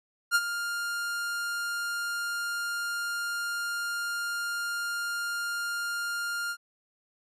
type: tone with ADSR envelope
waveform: 45% pulse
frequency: 1404 Hz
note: F6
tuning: 9 cents sharp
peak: -19 dBFS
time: 0.31-6.57 s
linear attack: 43 ms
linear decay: 45 ms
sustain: -11 dB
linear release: 63 ms
effects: resampled to 32000 Hz